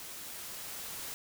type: noise with level ramp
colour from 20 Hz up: white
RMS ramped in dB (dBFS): -45 to -41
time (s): 0-1.14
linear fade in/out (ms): 0
effects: none